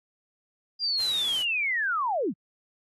sine linear sweep, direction down, 4849 to 138.59 Hz, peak -24 dBFS, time 0.79-2.34 s, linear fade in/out 50 ms
white noise, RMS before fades -39 dBFS, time 0.99-1.43 s, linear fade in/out 5 ms
effects AAC 32 kbps

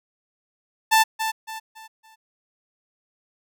sawtooth tone with echo, 884 Hz, A5, 8 cents sharp, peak -10 dBFS, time 0.91-1.04 s, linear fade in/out 20 ms, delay 280 ms, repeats 4, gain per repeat -9 dB, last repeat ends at 2.16 s, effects none

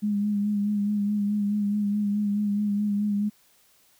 sine tone with vibrato, 205.8 Hz, G#3, 16 cents flat, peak -22 dBFS, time 0.02-3.3 s, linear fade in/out 20 ms, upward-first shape sine, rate 4.7 Hz, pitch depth 32 cents each way, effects white hiss -61 dBFS RMS until 3.99 s

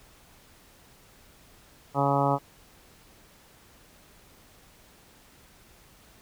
harmonic tone, 140 Hz, C#3, 18 cents sharp, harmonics 1 / 2 / 3 / 4 / 5 / 6 / 7 / 8 / 9, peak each -28 / -30 / -33 / -29 / -30 / -28 / -31 / -33 / -33 dBFS, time 1.94-2.39 s, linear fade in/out 50 ms, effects pink hiss -56 dBFS RMS until 6.21 s

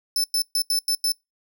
sawtooth tone bursts at uneven times, 5274 Hz, E8, in tune, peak -17 dBFS, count 6, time 0.16-0.24 / 0.34-0.42 / 0.55-0.62 / 0.7-0.79 / 0.88-0.95 / 1.04-1.12 s, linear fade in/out 2 ms, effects noise-tail reverb RT60 0.2 s tail -25 dB re dry

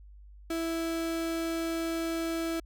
35% pulse tone, 329.6 Hz, E4, in tune, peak -28 dBFS, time 0.5-2.6 s, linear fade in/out 5 ms, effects added 50 Hz sine -48 dBFS peak until 2.65 s

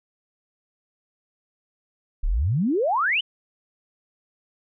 sine exponential sweep, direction up, 30 to 3136 Hz, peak -19 dBFS, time 2.23-3.21 s, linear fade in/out 10 ms, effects none

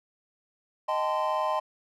triangle chord, A half-diminished seventh, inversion second, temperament equal with one note detuned, 622.3 / 784 / 880 / 1032.1 Hz, Eb5 / G5 / A5 / C6, 0 / 0 / 0 / -24 cents, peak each -28 / -32 / -30 / -27 dBFS, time 0.88-1.6 s, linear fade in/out 10 ms, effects none

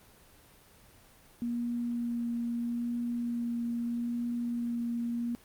sine tone with vibrato, 237.1 Hz, A#3, 30 cents sharp, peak -30 dBFS, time 1.42-5.35 s, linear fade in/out 0 ms, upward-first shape sine, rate 0.78 Hz, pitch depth 11 cents each way, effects pink hiss -58 dBFS RMS until 5.44 s + Opus 24 kbps

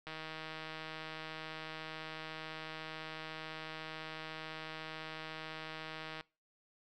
click train, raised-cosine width 0.3 ms, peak -28 dBFS, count 971, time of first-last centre 0.07-6.209 s, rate 158 Hz, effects noise-tail reverb RT60 0.3 s tail -22 dB re dry

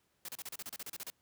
white noise bursts, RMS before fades -43 dBFS, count 13, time 0.25-1.101 s, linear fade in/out 2 ms, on 35 ms, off 33 ms, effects pink hiss -75 dBFS RMS until 1.21 s + high-pass 80 Hz 12 dB/octave

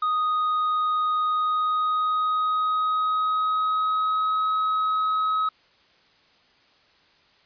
triangle tone with pitch glide, 1244.5 to 1275.1 Hz, D#6 to D#6, 0 to +42 cents, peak -19 dBFS, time 0.02-5.49 s, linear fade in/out 5 ms, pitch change +42 cents, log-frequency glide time 1.27-4.49 s, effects white hiss -59 dBFS RMS until 7.45 s + resampled to 11025 Hz

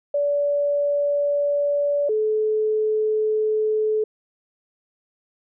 sine tone pair in turn, 576 / 431.5 Hz, D5 / A4, -34 / -34 cents, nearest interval perfect fourth, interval 500 cents, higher first, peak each -18 dBFS, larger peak neither, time 0.14-2.09 / 2.09-4.04 s, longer neither, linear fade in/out 5 ms, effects none

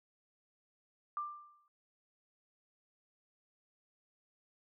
sine tone with exponential decay, 1186 Hz, D6, 17 cents sharp, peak -33 dBFS, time 1.17-1.68 s, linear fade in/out 1 ms, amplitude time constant 110 ms, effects none

